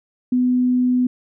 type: tone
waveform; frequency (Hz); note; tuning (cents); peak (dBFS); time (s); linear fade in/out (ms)
sine; 250; B3; +21; -14; 0.32-1.07; 5
effects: none